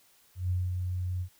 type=tone with ADSR envelope; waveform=sine; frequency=90.6 Hz; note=F#2; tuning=36 cents flat; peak=-25 dBFS; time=0.35-1.29 s; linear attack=150 ms; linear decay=210 ms; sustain=-4 dB; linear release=79 ms; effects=white hiss -63 dBFS RMS until 1.39 s